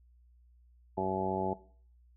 harmonic tone, 94.9 Hz, F#2, 44 cents sharp, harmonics 1 / 2 / 3 / 4 / 5 / 6 / 7 / 8 / 9, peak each -43 / -38 / -42 / -35 / -42 / -42 / -37 / -44 / -35 dBFS, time 0.97-1.54 s, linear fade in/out 10 ms, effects noise-tail reverb RT60 0.5 s tail -19 dB re dry + added 60 Hz sine -59 dBFS peak until 2.16 s

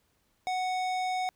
sine tone with hard clipping, 740 Hz, F#5, in tune, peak -30 dBFS, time 0.47-1.29 s, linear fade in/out 0 ms, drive 15 dB, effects pink hiss -72 dBFS RMS until 1.35 s

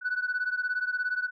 sine beating tone pair, 1480 / 1497 Hz, F#6 / F#6, 0 / +20 cents, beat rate 17 Hz, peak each -28 / -30 dBFS, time 0.01-1.31 s, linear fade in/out 50 ms, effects tanh soft clip ceiling -22 dBFS

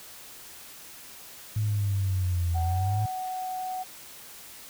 sine linear two-way sweep, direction down then up, 108.2 to 82.41 to 108.2 Hz, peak -23 dBFS, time 1.56-3.06 s, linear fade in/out 5 ms, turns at 2.61 s
sine tone with pitch glide, 749 to 743.4 Hz, F#5 to F#5, +21 to +8 cents, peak -30 dBFS, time 2.54-3.84 s, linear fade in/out 20 ms, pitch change -13 cents, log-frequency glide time 2.91-3.33 s
effects tanh soft clip ceiling -17 dBFS + white hiss -46 dBFS RMS until 4.69 s

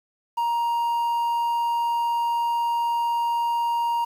triangle tone with quantisation, 939 Hz, A#5, 12 cents sharp, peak -19 dBFS, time 0.37-4.05 s, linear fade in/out 10 ms, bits 8, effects none

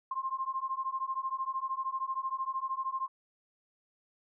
sine beating tone pair, 1053 / 1066 Hz, C6 / C6, +11 / +32 cents, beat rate 13 Hz, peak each -35 / -35 dBFS, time 0.11-3.08 s, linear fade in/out 5 ms, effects none

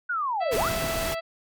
sine linear two-way sweep, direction down then up, 1497 to 398 to 1497 Hz, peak -24 dBFS, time 0.09-0.69 s, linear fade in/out 10 ms, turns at 0.56 s
harmonic tone, 659.3 Hz, E5, in tune, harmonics 1 / 2 / 3 / 4 / 5 / 6 / 7, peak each -29 / -37 / -38 / -41 / -45 / -50 / -46 dBFS, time 0.4-1.21 s, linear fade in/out 20 ms
pink noise, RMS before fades -30 dBFS, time 0.51-1.15 s, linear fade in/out 20 ms
effects MP3 96 kbps

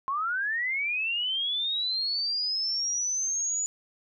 sine linear sweep, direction up, 1050 to 6950 Hz, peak -26 dBFS, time 0.08-3.66 s, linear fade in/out 0 ms, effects none

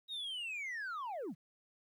sine linear sweep, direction down, 3815 to 123.47 Hz, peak -36 dBFS, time 0.08-1.35 s, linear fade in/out 50 ms, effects tanh soft clip ceiling -38 dBFS + 12-bit

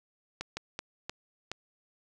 slowing click train, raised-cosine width 0.2 ms, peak -18 dBFS, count 5, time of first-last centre 0.41-1.516 s, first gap 160 ms, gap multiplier 1.38, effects none

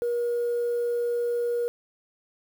sine tone, 477.3 Hz, A#4, 41 cents sharp, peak -22 dBFS, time 0.02-1.68 s, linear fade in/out 0 ms, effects tanh soft clip ceiling -21 dBFS + 8-bit

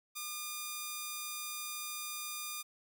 5% pulse tone, 1209 Hz, D6, 50 cents sharp, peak -27 dBFS, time 0.15-2.63 s, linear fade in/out 20 ms, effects none

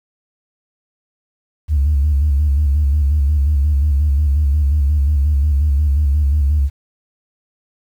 sine tone with vibrato, 72.2 Hz, D2, 29 cents flat, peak -10 dBFS, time 1.68-6.7 s, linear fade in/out 50 ms, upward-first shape square, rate 5.6 Hz, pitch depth 76 cents each way, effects tanh soft clip ceiling -8 dBFS + 8-bit

